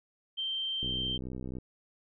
sine tone, 3136 Hz, G7, in tune, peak -31 dBFS, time 0.37-1.18 s, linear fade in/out 20 ms
click train, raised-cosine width 3 ms, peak -27 dBFS, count 49, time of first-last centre 0.83-1.585 s, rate 63.6 Hz
effects none

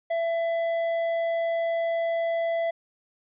triangle tone with tanh clipping, 668 Hz, E5, 23 cents sharp, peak -25 dBFS, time 0.1-2.71 s, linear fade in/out 10 ms, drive 12 dB, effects resampled to 8000 Hz

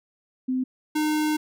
sine / square tone pair in turn, 257 / 305.6 Hz, C4 / D#4, -31 / -31 cents, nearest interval minor third, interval 300 cents, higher second, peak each -22 dBFS, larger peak neither, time 0.48-0.64 / 0.95-1.37 s, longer second, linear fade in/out 10 ms, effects none

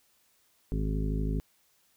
harmonic tone, 52.5 Hz, G#1, 19 cents sharp, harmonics 1 / 2 / 3 / 4 / 5 / 7 / 8, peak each -29 / -38 / -34 / -40 / -37 / -43 / -43 dBFS, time 0.72-1.4 s, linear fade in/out 0 ms, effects white hiss -68 dBFS RMS until 1.96 s

